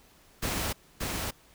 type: noise with echo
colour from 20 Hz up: pink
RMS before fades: -31 dBFS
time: 0.42-0.73 s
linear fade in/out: 10 ms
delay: 580 ms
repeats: 1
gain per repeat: -2 dB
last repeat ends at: 1.31 s
effects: pink hiss -59 dBFS RMS until 1.54 s